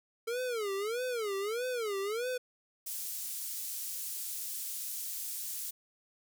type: tone with vibrato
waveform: square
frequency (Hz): 445.2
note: A4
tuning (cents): +20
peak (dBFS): -33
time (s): 0.27-2.38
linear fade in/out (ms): 10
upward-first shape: sine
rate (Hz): 1.6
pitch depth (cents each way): 230
type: high-pass noise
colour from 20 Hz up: pink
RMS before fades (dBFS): -39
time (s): 2.86-5.71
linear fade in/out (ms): 10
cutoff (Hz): 8300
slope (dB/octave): 12
effects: none